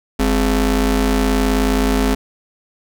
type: ring-modulated tone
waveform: 30% pulse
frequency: 155 Hz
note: D#3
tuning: 6 cents flat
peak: -8 dBFS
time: 0.19-2.15 s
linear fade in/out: 10 ms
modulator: 107 Hz
effects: none